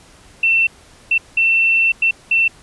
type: tone bursts at uneven times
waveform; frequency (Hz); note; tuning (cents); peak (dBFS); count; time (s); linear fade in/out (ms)
sine; 2690; E7; +34; -11; 5; 0.43-0.67 / 1.11-1.18 / 1.37-1.92 / 2.02-2.11 / 2.31-2.48; 5
effects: pink hiss -46 dBFS RMS until 2.62 s + resampled to 24000 Hz